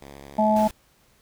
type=tone with vibrato; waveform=5% pulse; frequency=69.9 Hz; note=C#2; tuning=15 cents sharp; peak=-30 dBFS; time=0.01-0.63 s; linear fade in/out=5 ms; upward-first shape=sine; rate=14 Hz; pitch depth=46 cents each way
type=harmonic tone; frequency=214.8 Hz; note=A3; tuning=41 cents flat; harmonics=1 / 3 / 4; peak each=-21 / -21 / -21 dBFS; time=0.38-0.68 s; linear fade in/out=10 ms
type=noise; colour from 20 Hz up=pink; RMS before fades=-38 dBFS; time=0.56-0.71 s; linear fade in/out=2 ms
effects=pink hiss -61 dBFS RMS until 1.21 s